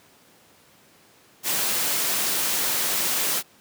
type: noise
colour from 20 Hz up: white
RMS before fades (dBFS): -24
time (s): 1.43-3.43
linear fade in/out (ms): 50
effects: pink hiss -55 dBFS RMS until 3.6 s + high-pass 150 Hz 12 dB/octave